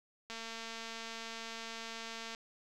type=click train; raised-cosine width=0.2 ms; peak=-27 dBFS; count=466; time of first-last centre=0.3-2.348 s; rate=227 Hz; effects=none